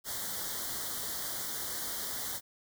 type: band-stop noise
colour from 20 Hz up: white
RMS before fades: -37 dBFS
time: 0.04-2.41 s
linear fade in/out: 50 ms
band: 2100 to 3100 Hz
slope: 96 dB/octave
effects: none